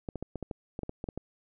clicks, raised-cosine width 2 ms, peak -22 dBFS, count 12, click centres 0.088 / 0.157 / 0.226 / 0.357 / 0.427 / 0.512 / 0.791 / 0.833 / 0.894 / 1.041 / 1.088 / 1.176 s, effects none

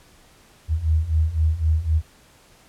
sine beating tone pair, 76.8 / 80.7 Hz, D#2 / E2, -22 / -36 cents, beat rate 3.9 Hz, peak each -22 / -19 dBFS, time 0.68-2.02 s, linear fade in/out 50 ms, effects pink hiss -53 dBFS RMS until 2.68 s + low-pass 12000 Hz 12 dB/octave

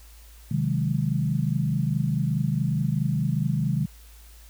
sine chord, Ab dominant seventh, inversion first, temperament equal, 130.81 / 155.56 / 185 / 207.7 Hz, C3 / Eb3 / Gb3 / Ab3, 0 / 0 / 0 / 0 cents, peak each -26 / -25 / -31 / -30 dBFS, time 0.51-3.86 s, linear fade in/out 5 ms, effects added 55 Hz sine -46 dBFS peak until 4.49 s + white hiss -54 dBFS RMS until 4.49 s

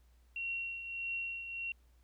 sine tone with tremolo, 2738 Hz, F7, 35 cents flat, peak -34 dBFS, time 0.36-1.72 s, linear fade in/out 2 ms, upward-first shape triangle, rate 1.6 Hz, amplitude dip 60%, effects added 60 Hz sine -62 dBFS peak until 2.03 s + pink hiss -75 dBFS RMS until 2.03 s

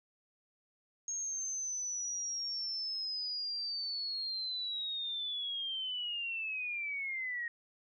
sine linear sweep, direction down, 6550 to 1864.7 Hz, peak -35 dBFS, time 1.08-7.48 s, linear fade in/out 2 ms, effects none

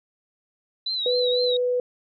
sine tone with vibrato, 3951 Hz, B7, in tune, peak -24 dBFS, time 0.86-1.57 s, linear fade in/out 5 ms, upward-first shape triangle, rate 4 Hz, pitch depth 94 cents each way
sine tone, 495 Hz, B4, 4 cents sharp, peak -20 dBFS, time 1.06-1.8 s, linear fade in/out 2 ms
effects none

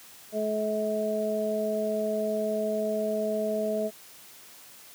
harmonic tone, 214.5 Hz, A3, 44 cents flat, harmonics 1 / 2 / 3, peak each -32 / -31 / -28 dBFS, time 0.32-3.91 s, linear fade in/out 50 ms, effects white hiss -50 dBFS RMS until 4.94 s + high-pass 100 Hz 12 dB/octave

